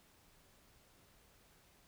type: silence
effects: pink hiss -67 dBFS RMS until 1.87 s